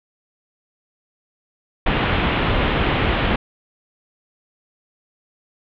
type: low-pass noise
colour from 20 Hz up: pink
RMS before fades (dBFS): -19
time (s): 1.86-3.36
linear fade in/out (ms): 5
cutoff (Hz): 3400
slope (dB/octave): 48
effects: none